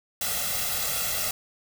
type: noise with comb filter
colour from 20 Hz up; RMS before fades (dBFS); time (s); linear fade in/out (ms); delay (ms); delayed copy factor
white; -28; 0.21-1.31; 2; 1.5; +0.9
effects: none